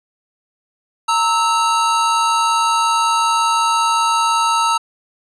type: tone pair together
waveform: square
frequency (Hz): 922.8 / 1305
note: A#5 / E6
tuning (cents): -18 / -18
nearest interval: tritone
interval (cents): 600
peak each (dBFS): -17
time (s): 1.08-4.78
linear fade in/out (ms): 10
effects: resampled to 22050 Hz